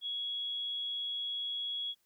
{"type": "tone", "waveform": "sine", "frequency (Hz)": 3339, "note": "G#7", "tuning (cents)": 9, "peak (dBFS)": -34, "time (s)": [0.01, 1.95], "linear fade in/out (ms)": 50, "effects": ["white hiss -75 dBFS RMS until 2.05 s"]}